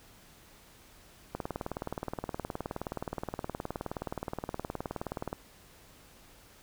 click train, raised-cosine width 1 ms, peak -20 dBFS, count 77, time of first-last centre 1.35-5.329 s, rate 19.1 Hz, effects pink hiss -57 dBFS RMS until 6.62 s

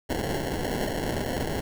violet noise with sample-and-hold, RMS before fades -29 dBFS, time 0.09-1.61 s, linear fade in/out 10 ms, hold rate 1225 Hz, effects none

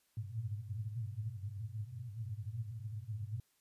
pink band-pass noise, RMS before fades -42 dBFS, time 0.17-3.4 s, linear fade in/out 2 ms, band 100 to 120 Hz, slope 96 dB/octave, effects white hiss -75 dBFS RMS until 3.6 s + resampled to 32000 Hz

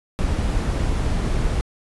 brown noise, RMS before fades -21 dBFS, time 0.19-1.61 s, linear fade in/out 0 ms, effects resampled to 24000 Hz

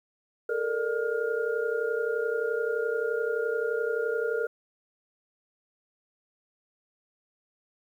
sine tone cluster, 433.3 / 464.9 / 598 / 1416 Hz, A4 / A#4 / D5 / F6, -27 / -5 / +31 / +23 cents, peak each -31 / -28 / -37 / -34 dBFS, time 0.49-4.47 s, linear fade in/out 5 ms, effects 10-bit

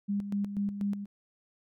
sine tone with tremolo, 201.8 Hz, G#3, 49 cents flat, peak -27 dBFS, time 0.08-1.06 s, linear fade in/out 20 ms, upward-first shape square, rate 4.1 Hz, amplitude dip 60%, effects none

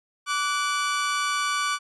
sawtooth tone pair together, 1159.5 / 1480 Hz, D6 / F#6, -22 / 0 cents, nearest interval major third, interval 422 cents, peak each -21 / -25 dBFS, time 0.26-1.79 s, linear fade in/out 50 ms, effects resampled to 22050 Hz

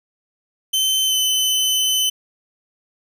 sawtooth tone with pitch glide, 3077 to 3038 Hz, G7 to F#7, -33 to +45 cents, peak -13 dBFS, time 0.73-2.1 s, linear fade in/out 10 ms, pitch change -22 cents, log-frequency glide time 1.06-1.15 s, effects none

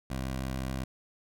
15% pulse tone with vibrato, 65.41 Hz, C2, in tune, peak -26 dBFS, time 0.1-0.84 s, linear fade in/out 5 ms, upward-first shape sine, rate 6.7 Hz, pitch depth 11 cents each way, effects none

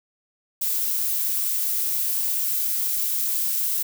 violet noise, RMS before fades -24 dBFS, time 0.61-3.83 s, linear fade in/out 10 ms, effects none

